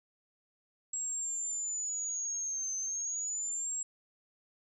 sine linear two-way sweep, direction down then up, 7640 to 6200 to 7640 Hz, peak -33 dBFS, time 0.93-3.83 s, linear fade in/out 5 ms, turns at 2.77 s, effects none

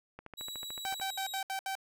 click train, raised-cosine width 0.5 ms, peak -30 dBFS, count 12, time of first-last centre 0.19-0.999 s, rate 13.6 Hz
sawtooth tone with pitch glide, 3894 to 3820 Hz, B7 to A#7, -25 to +42 cents, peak -37 dBFS, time 0.37-1.42 s, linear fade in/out 20 ms, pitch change -33 cents, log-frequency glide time 0.98-1.2 s
sawtooth tone bursts, 773 Hz, G5, 24 cents flat, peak -30 dBFS, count 6, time 0.85-1.753 s, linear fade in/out 2 ms, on 93 ms, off 69 ms
effects none

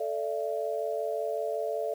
sine chord, A suspended fourth, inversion none, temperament equal with one note detuned, 440 / 587.3 / 672.7 Hz, A4 / D5 / E5, 0 / 0 / +35 cents, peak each -33 dBFS, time 0-1.94 s, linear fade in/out 5 ms, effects 9-bit

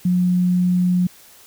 sine tone, 179.8 Hz, F#3, 49 cents flat, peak -14 dBFS, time 0.05-1.07 s, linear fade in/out 5 ms, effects white hiss -47 dBFS RMS until 1.46 s

